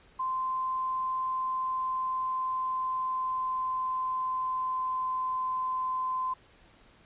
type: tone with pitch glide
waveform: sine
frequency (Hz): 1038 to 1030.2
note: C6 to C6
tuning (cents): -14 to -27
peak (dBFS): -28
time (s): 0.19-6.34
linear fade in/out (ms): 10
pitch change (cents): -13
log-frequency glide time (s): 1.22-5.24
effects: pink hiss -59 dBFS RMS until 7.05 s + resampled to 8000 Hz